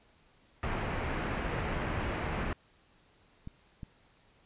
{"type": "low-pass noise", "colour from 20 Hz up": "pink", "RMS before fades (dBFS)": -34, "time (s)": [0.63, 2.53], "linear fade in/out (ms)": 2, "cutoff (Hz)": 2500, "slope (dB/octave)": 24}
{"type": "clicks", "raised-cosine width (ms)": 5, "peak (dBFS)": -29, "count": 3, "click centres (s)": [1.962, 3.474, 3.832]}
{"effects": ["pink hiss -65 dBFS RMS until 4.45 s", "resampled to 8000 Hz"]}